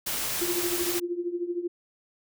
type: noise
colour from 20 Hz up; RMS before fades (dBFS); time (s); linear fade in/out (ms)
white; -30; 0.06-1; 10
type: tone with tremolo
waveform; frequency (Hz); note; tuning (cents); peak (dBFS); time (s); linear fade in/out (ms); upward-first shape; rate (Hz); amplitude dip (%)
sine; 349.2; F4; 0; -24; 0.41-1.68; 10; triangle; 13; 85
effects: none